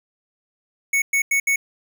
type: tone bursts at uneven times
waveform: square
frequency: 2217 Hz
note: C#7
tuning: in tune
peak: -17 dBFS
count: 4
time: 0.93-1.02 / 1.13-1.22 / 1.31-1.4 / 1.47-1.56 s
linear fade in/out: 5 ms
effects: none